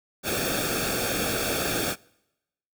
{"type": "noise with comb filter", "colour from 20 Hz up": "pink", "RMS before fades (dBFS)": -27, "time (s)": [0.23, 1.96], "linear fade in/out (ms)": 50, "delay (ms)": 1, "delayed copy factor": -0.8, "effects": ["noise-tail reverb RT60 0.9 s tail -25 dB re dry"]}